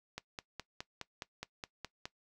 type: click train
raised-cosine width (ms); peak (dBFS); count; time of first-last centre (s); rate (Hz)
0.2; -23; 10; 0.18-2.055; 4.8
effects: noise-tail reverb RT60 0.1 s tail -19 dB re dry

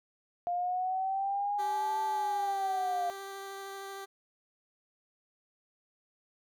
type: linear two-way sweep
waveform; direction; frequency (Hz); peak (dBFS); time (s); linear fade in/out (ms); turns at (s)
sine; up then down; 698.5 to 874 to 698.5; -29; 0.47-3.1; 0; 2.02
type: tone with vibrato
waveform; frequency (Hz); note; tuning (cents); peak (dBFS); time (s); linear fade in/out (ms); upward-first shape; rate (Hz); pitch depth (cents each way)
15% pulse; 392; G4; 0; -34; 1.58-4.06; 20; sine; 13; 8
effects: none

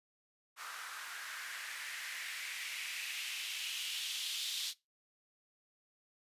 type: noise with band-pass filter sweep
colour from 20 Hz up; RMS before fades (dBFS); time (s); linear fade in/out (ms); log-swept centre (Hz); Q
blue; -42; 0.56-4.74; 50; 1300 to 3700; 2.8
effects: noise-tail reverb RT60 0.2 s tail -19 dB re dry + resampled to 32000 Hz

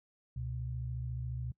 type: tone pair together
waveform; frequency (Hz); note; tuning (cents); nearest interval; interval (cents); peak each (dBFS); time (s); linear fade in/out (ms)
sine; 69.3 / 123.48; C#2 / B2; 0 / 0; minor seventh; 1000; -40 / -37; 0.36-1.52; 5
effects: noise-tail reverb RT60 0.1 s tail -24 dB re dry

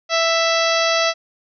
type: harmonic tone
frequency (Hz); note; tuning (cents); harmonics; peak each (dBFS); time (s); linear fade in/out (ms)
661; E5; +5; 1 / 2 / 3 / 4 / 5 / 6 / 7 / 8 / 9; -19 / -22 / -24 / -25 / -26 / -27 / -27 / -28 / -29; 0.09-1.14; 50
effects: none

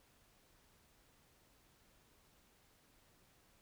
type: silence
effects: pink hiss -70 dBFS RMS until 3.61 s

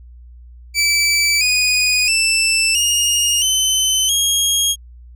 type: tone with pitch steps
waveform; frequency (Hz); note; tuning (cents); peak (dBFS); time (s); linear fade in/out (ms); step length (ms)
20% pulse; 2313 / 2479 / 2657 / 2848 / 3052 / 3271; D7 / D#7 / E7 / F7 / G7 / G#7; -27 / -7 / +13 / +33 / -47 / -27; -8; 0.74-4.76; 50; 670
effects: added 60 Hz sine -37 dBFS peak until 5.15 s

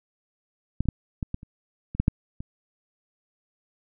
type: clicks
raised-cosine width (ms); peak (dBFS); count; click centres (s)
5; -11 / -23 / -10 / -16 / -16 / -30 / -22 / -8 / -6 / -22; 10; 0.806 / 0.856 / 0.887 / 1.228 / 1.344 / 1.431 / 1.95 / 2 / 2.081 / 2.405
effects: none

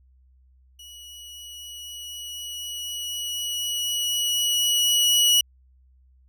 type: tone with level ramp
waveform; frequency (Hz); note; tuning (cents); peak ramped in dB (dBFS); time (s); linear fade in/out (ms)
sawtooth; 2926; F#7; -20; -39 to -12; 0.79-5.41; 5
effects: added 64 Hz sine -54 dBFS peak until 6.28 s

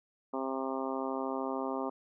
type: harmonic tone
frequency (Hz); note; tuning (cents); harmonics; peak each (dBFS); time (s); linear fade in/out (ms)
133.1; C3; +30; 2 / 3 / 4 / 5 / 6 / 7 / 8 / 9; -37 / -39 / -40 / -41 / -42 / -42 / -43 / -44; 0.33-1.9; 10
effects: none

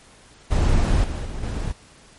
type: noise with level steps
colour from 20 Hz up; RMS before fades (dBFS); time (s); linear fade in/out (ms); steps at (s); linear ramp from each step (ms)
brown; -18 / -26 / -30 / -25; 0.5-1.73; 20; 1.04 / 1.25 / 1.43; 2
effects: pink hiss -50 dBFS RMS until 2.18 s + MP3 48 kbps

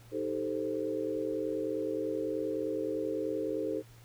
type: chord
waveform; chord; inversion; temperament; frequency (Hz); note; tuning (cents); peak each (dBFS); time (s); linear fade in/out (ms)
sine; A half-diminished seventh; second; equal with one note detuned; 311.1 / 390 / 440 / 523.3; Eb4 / G4 / A4 / C5; 0 / -9 / 0 / 0; -36 / -38 / -35 / -37; 0.11-3.83; 50
effects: added 116 Hz sine -53 dBFS peak until 4.04 s + pink hiss -60 dBFS RMS until 4.04 s

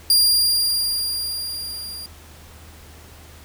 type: tone with level ramp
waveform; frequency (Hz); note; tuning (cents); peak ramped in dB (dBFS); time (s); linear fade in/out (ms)
sawtooth; 4793; D8; +34; -9 to -29; 0.1-2.06; 2
effects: added 78 Hz sine -44 dBFS peak until 3.44 s + pink hiss -46 dBFS RMS until 3.44 s

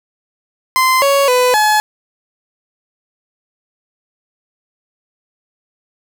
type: tone with pitch steps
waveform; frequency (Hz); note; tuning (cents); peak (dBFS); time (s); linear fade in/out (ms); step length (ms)
30% pulse; 1036 / 557 / 499.4 / 852; C6 / C#5 / B4 / G#5; -17 / +8 / +19 / +44; -7; 0.76-1.8; 0; 260
effects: none

